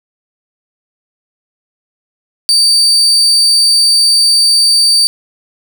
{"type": "tone", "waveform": "35% pulse", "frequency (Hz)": 4622, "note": "D8", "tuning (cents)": -28, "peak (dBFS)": -5, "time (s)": [2.49, 5.07], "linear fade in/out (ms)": 0, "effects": []}